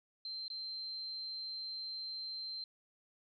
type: tone with dropouts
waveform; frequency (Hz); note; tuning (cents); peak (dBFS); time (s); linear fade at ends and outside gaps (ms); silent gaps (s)
sine; 4127; C8; -25; -40; 0.25-2.64; 2; 0.481-0.501
effects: none